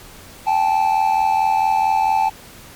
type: tone pair together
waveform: triangle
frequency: 785 / 869.5 Hz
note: G5 / A5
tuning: +2 / -21 cents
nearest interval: major second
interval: 177 cents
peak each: -16 / -14 dBFS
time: 0.46-2.3 s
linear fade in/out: 20 ms
effects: pink hiss -41 dBFS RMS until 2.75 s + MP3 96 kbps